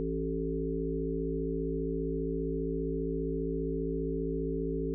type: harmonic tone with a mistuned harmonic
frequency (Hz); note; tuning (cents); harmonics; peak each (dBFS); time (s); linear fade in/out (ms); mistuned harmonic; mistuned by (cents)
55; A1; 0; 1 / 3 / 5 / 7 / 8; -37 / -37 / -36 / -36 / -36; 0-4.94; 0; 3; +27
effects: none